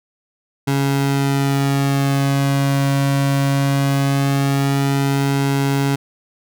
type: tone with flanger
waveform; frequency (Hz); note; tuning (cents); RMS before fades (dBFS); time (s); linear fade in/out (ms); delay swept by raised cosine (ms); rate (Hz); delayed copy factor
sawtooth; 138.59; C#3; 0; -17; 0.67-5.96; 10; 1.7 to 2.35; 0.2; -0.8
effects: none